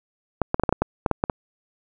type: clicks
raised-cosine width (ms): 1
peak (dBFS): -5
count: 11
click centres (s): 0.417 / 0.544 / 0.597 / 0.636 / 0.692 / 0.726 / 0.82 / 1.062 / 1.113 / 1.239 / 1.298
effects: none